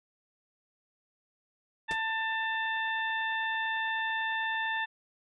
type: harmonic tone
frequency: 891 Hz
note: A5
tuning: 22 cents sharp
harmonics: 1 / 2 / 3 / 4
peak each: -34 / -31 / -41 / -41 dBFS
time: 1.88-4.86 s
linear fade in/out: 20 ms
type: noise with exponential decay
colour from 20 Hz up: pink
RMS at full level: -34 dBFS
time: 1.91-1.99 s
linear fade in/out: 0 ms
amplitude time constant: 16 ms
effects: resampled to 22050 Hz